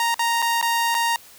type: tone with dropouts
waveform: sawtooth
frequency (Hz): 931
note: A#5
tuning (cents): -2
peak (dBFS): -15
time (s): 0-1.16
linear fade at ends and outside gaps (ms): 1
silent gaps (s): 0.143-0.193 / 0.42-0.424 / 0.614-0.626 / 0.945-0.949
effects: white hiss -47 dBFS RMS until 1.38 s